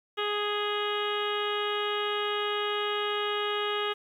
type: harmonic tone with a mistuned harmonic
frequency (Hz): 415.3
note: G#4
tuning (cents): 0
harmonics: 1 / 2 / 3 / 4 / 5 / 6 / 7 / 8 / 9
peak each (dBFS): -31 / -38 / -33 / -38 / -40 / -43 / -36 / -38 / -43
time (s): 0.17-3.94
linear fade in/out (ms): 20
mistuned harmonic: 8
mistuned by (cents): -17
effects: 10-bit